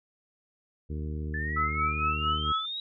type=harmonic tone; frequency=76.2 Hz; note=D#2; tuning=36 cents flat; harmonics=1 / 2 / 3 / 4 / 5 / 6; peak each=-32 / -38 / -42 / -44 / -46 / -48 dBFS; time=0.89-2.53 s; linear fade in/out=20 ms
type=exponential sweep; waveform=sine; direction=up; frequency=1728 to 3866 Hz; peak=-32 dBFS; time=1.34-2.8 s; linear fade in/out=2 ms
type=tone with tremolo; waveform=sine; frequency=1300 Hz; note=E6; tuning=24 cents flat; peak=-24 dBFS; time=1.56-2.66 s; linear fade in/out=10 ms; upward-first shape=sine; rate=4.4 Hz; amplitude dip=80%
effects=none